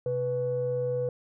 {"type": "tone pair together", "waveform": "sine", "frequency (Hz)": [129.9, 494.1], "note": ["C3", "B4"], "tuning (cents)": [-12, 1], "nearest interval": "octave + major seventh", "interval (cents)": 2313, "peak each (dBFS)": [-32, -26], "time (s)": [0.06, 1.09], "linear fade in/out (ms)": 2, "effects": ["tanh soft clip ceiling -20 dBFS"]}